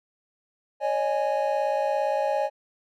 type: chord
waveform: triangle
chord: C# suspended second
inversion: none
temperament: equal with one note detuned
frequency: 554.4 / 611.9 / 830.6 Hz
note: C#5 / D#5 / G#5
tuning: 0 / -29 / 0 cents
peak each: -25 dBFS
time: 0.8-2.5 s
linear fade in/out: 50 ms
effects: none